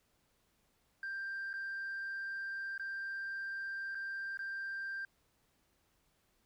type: tone with dropouts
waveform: sine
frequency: 1581 Hz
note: G6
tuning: 14 cents sharp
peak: -36 dBFS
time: 1.03-5.05 s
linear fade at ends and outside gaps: 2 ms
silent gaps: 1.531-1.538 / 2.779-2.796 / 3.948-3.952 / 4.373-4.391 s
effects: tanh soft clip ceiling -36 dBFS + pink hiss -75 dBFS RMS until 6.45 s